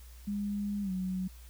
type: tone with pitch glide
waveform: sine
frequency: 203.9 to 185.9 Hz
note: G#3 to F#3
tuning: -32 to +8 cents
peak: -31 dBFS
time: 0.27-1.28 s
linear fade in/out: 10 ms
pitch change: -160 cents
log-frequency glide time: 0.82-0.91 s
effects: added 60 Hz sine -48 dBFS peak until 1.49 s + white hiss -59 dBFS RMS until 1.49 s